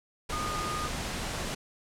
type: tone in noise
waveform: sine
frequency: 1226 Hz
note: D#6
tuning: 26 cents flat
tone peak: -33 dBFS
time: 0.32-0.88 s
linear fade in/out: 10 ms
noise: pink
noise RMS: -34 dBFS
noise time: 0.29-1.55 s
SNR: -2 dB
effects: low-pass 9000 Hz 12 dB/octave